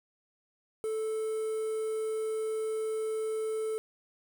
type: tone with quantisation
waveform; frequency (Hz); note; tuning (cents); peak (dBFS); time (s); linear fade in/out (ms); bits
triangle; 438.2; A4; -7; -28; 0.84-3.78; 0; 8
effects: none